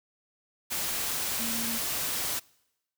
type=tone in noise; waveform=sine; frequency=230 Hz; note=A#3; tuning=23 cents flat; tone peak=-35 dBFS; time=1.39-1.79 s; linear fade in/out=20 ms; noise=white; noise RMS=-31 dBFS; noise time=0.7-2.4 s; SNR=-7 dB; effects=noise-tail reverb RT60 0.9 s tail -25 dB re dry